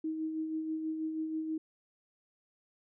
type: tone with tremolo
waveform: sine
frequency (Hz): 316.2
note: D#4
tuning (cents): +28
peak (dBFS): -31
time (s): 0.04-1.58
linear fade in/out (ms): 5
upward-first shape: sine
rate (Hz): 6.2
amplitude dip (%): 40
effects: none